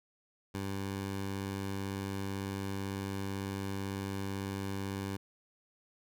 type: tone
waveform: 15% pulse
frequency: 98 Hz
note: G2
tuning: in tune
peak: -29 dBFS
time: 0.54-5.17 s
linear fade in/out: 10 ms
effects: none